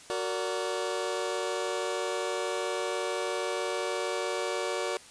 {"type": "chord", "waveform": "sawtooth", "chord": "Gb augmented", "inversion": "none", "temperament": "just", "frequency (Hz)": [370, 462.5, 578.1], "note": ["Gb4", "Bb4", "D5"], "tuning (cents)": [0, -14, -27], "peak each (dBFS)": -30, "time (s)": [0.1, 4.97], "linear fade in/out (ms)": 0, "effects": ["white hiss -51 dBFS RMS until 5.1 s", "resampled to 22050 Hz"]}